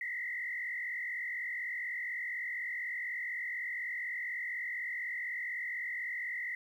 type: tone with frequency modulation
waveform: sine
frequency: 1975.5 Hz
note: B6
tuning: in tune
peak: -35 dBFS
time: 0.01-6.55 s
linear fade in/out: 2 ms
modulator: 44.1 Hz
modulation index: 2.2
effects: 11-bit